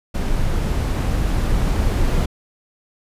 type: noise with level ramp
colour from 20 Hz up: brown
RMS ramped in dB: -20 to -17 dBFS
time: 0.14-2.26 s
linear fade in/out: 10 ms
effects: resampled to 32000 Hz

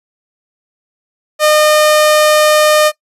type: tone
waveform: sawtooth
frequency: 609 Hz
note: D#5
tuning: 37 cents flat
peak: -3 dBFS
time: 1.39-2.92 s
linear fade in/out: 50 ms
effects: noise-tail reverb RT60 0.1 s tail -19 dB re dry + resampled to 32000 Hz

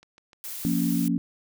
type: click train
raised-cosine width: 0.2 ms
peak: -34 dBFS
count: 6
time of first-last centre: 0.03-0.784 s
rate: 6.63 Hz
type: noise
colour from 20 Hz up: blue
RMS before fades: -36 dBFS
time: 0.44-1.08 s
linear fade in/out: 0 ms
type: chord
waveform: sine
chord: Bb minor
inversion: second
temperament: just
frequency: 174.81 / 233.1 / 279.7 Hz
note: F3 / Bb3 / Db4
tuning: +2 / 0 / +16 cents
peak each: -26 dBFS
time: 0.65-1.18 s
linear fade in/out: 0 ms
effects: none

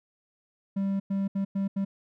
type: tone bursts at uneven times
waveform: triangle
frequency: 196 Hz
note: G3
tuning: in tune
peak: -23 dBFS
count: 5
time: 0.76-1 / 1.1-1.28 / 1.35-1.45 / 1.55-1.68 / 1.76-1.85 s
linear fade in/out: 10 ms
effects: none

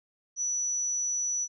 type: tone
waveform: sine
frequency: 5920 Hz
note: F#8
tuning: in tune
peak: -27 dBFS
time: 0.36-1.48 s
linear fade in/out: 50 ms
effects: none

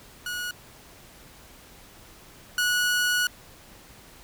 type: tone pair in turn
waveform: sawtooth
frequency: 1456 / 1463.8 Hz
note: F#6 / F#6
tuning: -28 / -19 cents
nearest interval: unison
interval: 9 cents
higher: second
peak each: -26 / -18 dBFS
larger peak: second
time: 0.26-0.51 / 2.58-3.27 s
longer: second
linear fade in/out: 2 ms
effects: pink hiss -50 dBFS RMS until 4.23 s

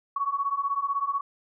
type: beating tone pair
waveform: sine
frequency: 1108.7 / 1124.7 Hz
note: C#6 / C#6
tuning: 0 / +25 cents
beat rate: 16 Hz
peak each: -29 / -27 dBFS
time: 0.16-1.21 s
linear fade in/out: 5 ms
effects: none

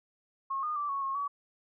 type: tone with pitch steps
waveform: sine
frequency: 1085 / 1222 / 1167 / 1107 / 1084 / 1136 Hz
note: C#6 / D#6 / D6 / C#6 / C#6 / C#6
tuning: -37 / -32 / -11 / -3 / -39 / +42 cents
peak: -30 dBFS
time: 0.5-1.28 s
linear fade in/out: 10 ms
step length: 130 ms
effects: none

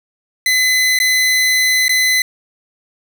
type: tone with dropouts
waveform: sawtooth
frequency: 2025 Hz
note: B6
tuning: 43 cents sharp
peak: -8 dBFS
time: 0.46-2.22 s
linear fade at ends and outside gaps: 2 ms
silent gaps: 0.989-1 / 1.882-1.893 s
effects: none

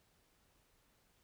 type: silence
effects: pink hiss -73 dBFS RMS until 1.23 s

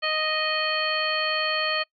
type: harmonic tone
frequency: 622.3 Hz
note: D#5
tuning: in tune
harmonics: 1 / 2 / 3 / 4 / 5 / 7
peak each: -30 / -30 / -30 / -30 / -30 / -30 dBFS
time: 0.02-1.84 s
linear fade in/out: 20 ms
effects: noise-tail reverb RT60 0.1 s tail -23 dB re dry

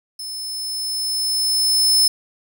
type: tone with level ramp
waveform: sawtooth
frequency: 5240 Hz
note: E8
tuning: 11 cents flat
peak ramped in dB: -26 to -9 dBFS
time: 0.19-2.08 s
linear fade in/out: 5 ms
effects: none

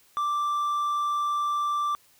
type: tone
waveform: triangle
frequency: 1174.7 Hz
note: D6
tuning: in tune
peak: -22 dBFS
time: 0.17-1.95 s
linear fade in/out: 0 ms
effects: white hiss -60 dBFS RMS until 2.19 s

